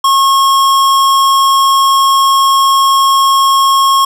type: tone with hard clipping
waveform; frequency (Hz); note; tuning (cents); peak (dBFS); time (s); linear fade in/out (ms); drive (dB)
sine; 1087; C#6; -34; -8; 0.04-4.05; 5; 18
effects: none